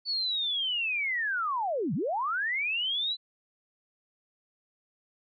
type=linear two-way sweep; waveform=sine; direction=down then up; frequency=4513 to 130.81 to 4049 Hz; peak=-27 dBFS; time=0.05-3.17 s; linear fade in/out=50 ms; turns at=1.94 s; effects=none